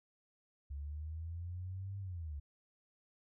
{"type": "linear two-way sweep", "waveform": "sine", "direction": "up then down", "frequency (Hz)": [69.3, 99.6, 69.3], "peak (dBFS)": -40, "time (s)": [0.7, 2.4], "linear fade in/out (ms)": 10, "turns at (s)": 1.99, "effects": []}